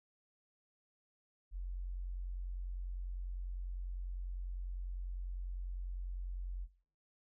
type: tone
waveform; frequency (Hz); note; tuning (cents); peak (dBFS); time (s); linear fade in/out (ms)
sine; 45; F#1; -47; -38; 1.51-6.68; 50
effects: noise-tail reverb RT60 0.5 s tail -21 dB re dry